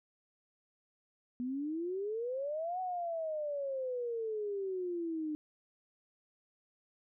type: exponential two-way sweep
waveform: sine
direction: up then down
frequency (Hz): 241.7 to 750 to 300.4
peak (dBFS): -34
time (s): 1.4-5.35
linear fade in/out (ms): 0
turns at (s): 2.8
effects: none